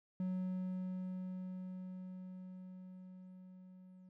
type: tone with level ramp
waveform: triangle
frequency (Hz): 184.7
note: F#3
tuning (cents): -3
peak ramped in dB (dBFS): -33 to -54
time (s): 0.2-4.09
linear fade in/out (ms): 2
effects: none